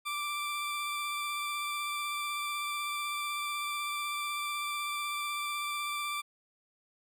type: tone with vibrato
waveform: 20% pulse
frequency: 1174.7 Hz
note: D6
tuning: in tune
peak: -28 dBFS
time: 0.05-6.22 s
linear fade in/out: 20 ms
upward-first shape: square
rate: 16 Hz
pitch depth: 10 cents each way
effects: none